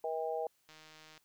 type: harmonic tone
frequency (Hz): 160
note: D#3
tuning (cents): +49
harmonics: 3 / 4 / 5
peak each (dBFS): -37 / -38 / -39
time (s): 0.04-0.47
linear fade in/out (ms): 2
type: click train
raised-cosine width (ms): 0.2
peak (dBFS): -38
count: 77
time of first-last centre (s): 0.69-1.177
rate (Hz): 156
effects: white hiss -74 dBFS RMS until 1.24 s